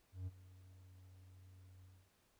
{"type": "tone with ADSR envelope", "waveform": "triangle", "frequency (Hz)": 92.5, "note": "F#2", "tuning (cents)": 0, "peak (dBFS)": -38, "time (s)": [0.12, 2.12], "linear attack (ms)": 150, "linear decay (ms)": 31, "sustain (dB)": -18, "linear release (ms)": 270, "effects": ["pink hiss -75 dBFS RMS until 2.39 s"]}